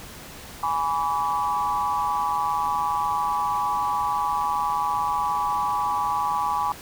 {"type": "chord", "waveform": "sine", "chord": "G# diminished", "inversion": "none", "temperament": "equal with one note detuned", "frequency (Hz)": [830.6, 987.8, 1144.5], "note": ["G#5", "B5", "D6"], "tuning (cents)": [0, 0, -45], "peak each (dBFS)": -26, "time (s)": [0.63, 6.72], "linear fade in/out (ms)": 2, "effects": ["pink hiss -41 dBFS RMS until 6.81 s"]}